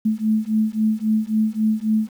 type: beating tone pair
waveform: sine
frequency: 215.6 / 219.3 Hz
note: A3 / A3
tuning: -35 / -6 cents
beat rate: 3.7 Hz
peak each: -20 dBFS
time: 0.05-2.09 s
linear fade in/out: 10 ms
effects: 8-bit